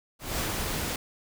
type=noise with ADSR envelope; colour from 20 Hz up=pink; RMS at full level=-29 dBFS; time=0.19-0.96 s; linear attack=190 ms; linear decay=110 ms; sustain=-2 dB; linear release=3 ms; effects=none